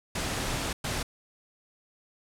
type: noise bursts at uneven times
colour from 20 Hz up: pink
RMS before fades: -31 dBFS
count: 2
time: 0.15-0.73 / 0.84-1.03 s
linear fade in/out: 5 ms
effects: low-pass 10000 Hz 12 dB/octave